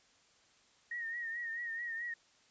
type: tone with vibrato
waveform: sine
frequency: 1864.7 Hz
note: A#6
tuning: in tune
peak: -37 dBFS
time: 0.91-2.14 s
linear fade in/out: 5 ms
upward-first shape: triangle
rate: 4.6 Hz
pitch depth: 69 cents each way
effects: white hiss -67 dBFS RMS until 2.5 s + resampled to 16000 Hz